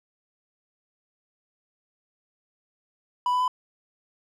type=tone with pitch steps; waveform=triangle; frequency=987.8 / 997 / 1006.2 Hz; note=B5 / B5 / B5; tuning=0 / +16 / +32 cents; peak=-19 dBFS; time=3.26-3.479 s; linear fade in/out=2 ms; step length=73 ms; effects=none